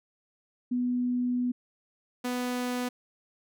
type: tone pair in turn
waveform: sine / sawtooth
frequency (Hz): 246.9 / 247.8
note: B3 / B3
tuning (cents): 0 / +6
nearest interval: unison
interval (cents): 6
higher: second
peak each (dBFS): -25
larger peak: neither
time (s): 0.71-1.52 / 2.24-2.89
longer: first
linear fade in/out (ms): 10
effects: none